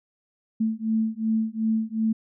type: beating tone pair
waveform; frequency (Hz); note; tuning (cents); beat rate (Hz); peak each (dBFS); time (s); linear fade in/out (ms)
sine; 220 / 222.7; A3 / A3; 0 / +21; 2.7; -25; 0.6-2.13; 10
effects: none